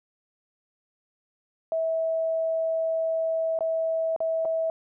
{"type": "tone with dropouts", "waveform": "sine", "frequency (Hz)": 650, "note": "E5", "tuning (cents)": -24, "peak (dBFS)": -23, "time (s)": [1.72, 4.7], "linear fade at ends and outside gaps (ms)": 1, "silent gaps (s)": [[3.589, 3.607], [4.163, 4.204], [4.45, 4.454]], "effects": []}